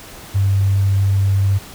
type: tone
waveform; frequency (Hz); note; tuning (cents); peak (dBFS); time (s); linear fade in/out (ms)
sine; 98; G2; 0; -12; 0.34-1.59; 20
effects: pink hiss -37 dBFS RMS until 1.74 s